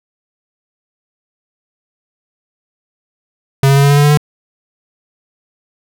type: tone with pitch steps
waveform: square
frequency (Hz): 136.5 / 138.17 / 139.85 / 141.56 / 143.29 / 145.03 / 146.8 / 148.6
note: C#3 / C#3 / C#3 / C#3 / D3 / D3 / D3 / D3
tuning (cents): -26 / -5 / +16 / +37 / -42 / -21 / 0 / +21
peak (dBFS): -7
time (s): 3.63-4.174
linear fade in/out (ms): 2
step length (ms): 68
effects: none